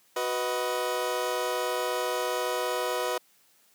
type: chord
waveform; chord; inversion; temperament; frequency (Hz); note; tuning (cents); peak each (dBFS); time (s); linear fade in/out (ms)
25% pulse; B major; second; equal with one note detuned; 370 / 493.9 / 629.1; F#4 / B4 / D#5; 0 / 0 / +19; -30 / -26 / -29; 0.16-3.18; 5
effects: white hiss -63 dBFS RMS until 3.74 s + high-pass 150 Hz 12 dB/octave